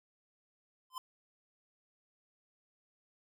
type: tone with exponential growth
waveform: square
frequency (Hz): 1029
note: C6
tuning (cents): -29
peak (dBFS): -35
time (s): 0.9-0.98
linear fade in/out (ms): 2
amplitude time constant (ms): 17
effects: none